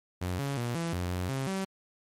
sawtooth tone with pitch steps, 90.5 / 139.6 / 119.8 / 167.5 / 89.1 / 90.5 / 134.2 / 192.1 Hz, F#2 / C#3 / A#2 / E3 / F2 / F#2 / C3 / G3, -38 / +13 / +48 / +28 / +35 / -38 / +44 / -35 cents, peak -26 dBFS, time 0.21-1.65 s, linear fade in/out 10 ms, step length 180 ms, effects MP3 64 kbps

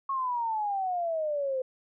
sine exponential sweep, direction down, 1101 to 511 Hz, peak -27 dBFS, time 0.09-1.62 s, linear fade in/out 5 ms, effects none

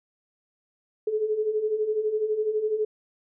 sine beating tone pair, 420.5 / 432.5 Hz, G#4 / A4, +22 / -30 cents, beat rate 12 Hz, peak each -30 / -24 dBFS, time 1.07-2.85 s, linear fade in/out 5 ms, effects none

